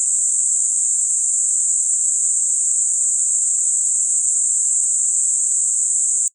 pink band-pass noise, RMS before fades -18 dBFS, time 0-6.28 s, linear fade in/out 0 ms, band 7200 to 8300 Hz, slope 96 dB/octave, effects noise-tail reverb RT60 0.1 s tail -23 dB re dry

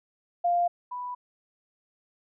sine tone pair in turn, 698.5 / 987.8 Hz, F5 / B5, 0 / 0 cents, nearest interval tritone, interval 600 cents, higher second, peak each -21 / -32 dBFS, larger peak first, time 0.44-0.68 / 0.91-1.15 s, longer neither, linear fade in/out 10 ms, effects none

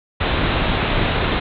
pink low-pass noise, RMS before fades -19 dBFS, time 0.2-1.4 s, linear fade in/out 10 ms, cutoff 3900 Hz, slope 96 dB/octave, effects none

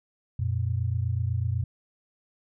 sine tone pair together, 90.8 / 118.85 Hz, F#2 / A#2, -32 / +34 cents, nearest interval perfect fourth, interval 466 cents, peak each -27 dBFS, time 0.39-1.64 s, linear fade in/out 5 ms, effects none

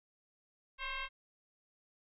sine tone with frequency modulation, 554.4 Hz, C#5, in tune, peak -37 dBFS, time 0.78-1.09 s, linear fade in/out 50 ms, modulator 533 Hz, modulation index 5.2, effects none

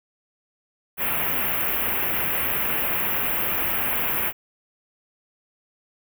white band-stop noise, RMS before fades -24 dBFS, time 0.97-4.33 s, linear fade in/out 50 ms, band 2900 to 12000 Hz, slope 48 dB/octave, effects none

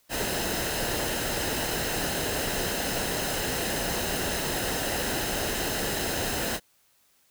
pink noise with comb filter, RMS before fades -29 dBFS, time 0.09-6.6 s, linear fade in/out 50 ms, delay 0.87 ms, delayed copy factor -0.5, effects white hiss -65 dBFS RMS until 7.3 s

